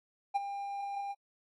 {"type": "tone with ADSR envelope", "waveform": "triangle", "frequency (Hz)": 800, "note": "G5", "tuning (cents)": 35, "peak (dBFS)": -23, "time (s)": [0.34, 1.15], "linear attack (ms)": 20, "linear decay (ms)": 23, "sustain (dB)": -11, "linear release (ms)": 35, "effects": ["AAC 32 kbps"]}